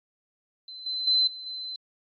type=tone with level steps; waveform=sine; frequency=4057 Hz; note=B7; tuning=46 cents sharp; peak=-39 / -28 / -19 / -37 / -33 dBFS; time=0.68-1.76 s; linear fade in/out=2 ms; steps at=0.86 / 1.07 / 1.27 / 1.46 s; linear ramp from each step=5 ms; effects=AAC 64 kbps